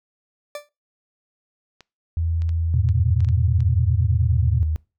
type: tone with exponential decay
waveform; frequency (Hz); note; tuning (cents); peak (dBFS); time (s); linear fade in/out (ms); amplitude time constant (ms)
40% pulse; 587.3; D5; 0; -25; 0.55-0.69; 2; 29
type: clicks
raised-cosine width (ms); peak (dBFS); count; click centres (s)
0.2; -26; 8; 1.807 / 2.42 / 2.492 / 2.889 / 3.205 / 3.247 / 3.288 / 3.605
type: tone with pitch glide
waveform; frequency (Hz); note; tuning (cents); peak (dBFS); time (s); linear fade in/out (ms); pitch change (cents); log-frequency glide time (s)
sine; 82.7 to 78.06; E2 to D#2; +6 to +6; -19; 2.17-4.76; 0; -100; 4.09-4.45
type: tone with vibrato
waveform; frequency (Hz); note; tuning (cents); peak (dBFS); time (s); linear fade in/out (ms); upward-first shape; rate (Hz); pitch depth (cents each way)
sine; 109.9; A2; -2; -18; 2.74-4.63; 0; square; 9.5; 190
effects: noise-tail reverb RT60 0.3 s tail -24 dB re dry